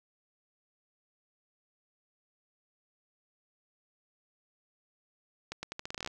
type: accelerating click train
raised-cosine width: 0.2 ms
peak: -20 dBFS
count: 13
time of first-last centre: 5.52-6.075 s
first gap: 110 ms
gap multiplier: 0.82
effects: none